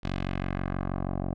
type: tone with low-pass filter sweep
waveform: 10% pulse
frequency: 46.25 Hz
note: F#1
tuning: in tune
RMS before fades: -31 dBFS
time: 0.03-1.34 s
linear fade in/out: 10 ms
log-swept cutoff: 4100 to 640 Hz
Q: 1.3
effects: none